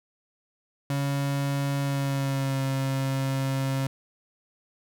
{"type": "tone with pitch glide", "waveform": "35% pulse", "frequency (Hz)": [140, 134.69], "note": ["C#3", "C#3"], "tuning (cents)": [18, -49], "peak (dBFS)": -23, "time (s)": [0.9, 3.87], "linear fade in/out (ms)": 2, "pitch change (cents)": -67, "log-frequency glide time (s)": [1.81, 2.63], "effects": []}